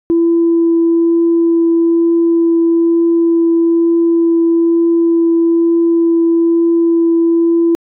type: tone with vibrato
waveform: sine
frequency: 334.9 Hz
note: E4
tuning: 27 cents sharp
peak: -7 dBFS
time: 0.1-7.75 s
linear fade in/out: 0 ms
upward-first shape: triangle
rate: 1.1 Hz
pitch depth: 8 cents each way
effects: tanh soft clip ceiling -4 dBFS